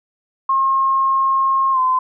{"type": "tone with pitch glide", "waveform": "sine", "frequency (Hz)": [1074, 1027.9], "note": ["C6", "C6"], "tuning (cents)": [45, -31], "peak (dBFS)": -13, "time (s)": [0.49, 1.99], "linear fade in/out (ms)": 5, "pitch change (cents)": -76, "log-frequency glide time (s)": [1.72, 1.79], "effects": []}